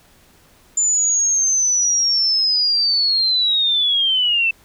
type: linear sweep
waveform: sine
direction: down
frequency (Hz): 7120 to 2637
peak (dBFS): -14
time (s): 0.77-4.51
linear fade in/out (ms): 5
effects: pink hiss -52 dBFS RMS until 4.64 s